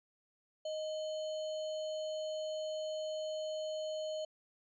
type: tone with sample-and-hold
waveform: sine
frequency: 622.3 Hz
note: D#5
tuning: in tune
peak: -36 dBFS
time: 0.65-4.25 s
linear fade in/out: 5 ms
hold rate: 3675 Hz
effects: resampled to 16000 Hz